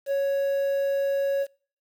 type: tone with quantisation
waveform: triangle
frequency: 555 Hz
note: C#5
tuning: 2 cents sharp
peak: -20 dBFS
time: 0.06-1.47 s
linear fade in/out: 50 ms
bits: 8
effects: noise-tail reverb RT60 0.5 s tail -26 dB re dry